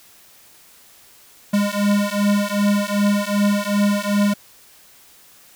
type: beating tone pair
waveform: square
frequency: 202.7 / 205.3 Hz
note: G#3 / G#3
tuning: -42 / -20 cents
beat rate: 2.6 Hz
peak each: -20 dBFS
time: 1.53-4.34 s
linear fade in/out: 10 ms
effects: white hiss -49 dBFS RMS until 5.55 s